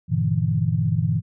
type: chord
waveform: sine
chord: E half-diminished seventh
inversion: first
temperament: just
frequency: 98.89 / 118.67 / 148.33 / 164.81 Hz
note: G2 / Bb2 / D3 / E3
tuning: +16 / +31 / +18 / 0 cents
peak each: -25 / -23 / -25 / -23 dBFS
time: 0.08-1.22 s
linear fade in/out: 50 ms
effects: none